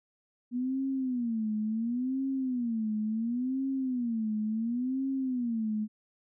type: tone with vibrato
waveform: sine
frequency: 239.8 Hz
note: A#3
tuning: 49 cents sharp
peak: -28 dBFS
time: 0.51-5.88 s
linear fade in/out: 50 ms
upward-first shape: sine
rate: 0.71 Hz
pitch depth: 200 cents each way
effects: none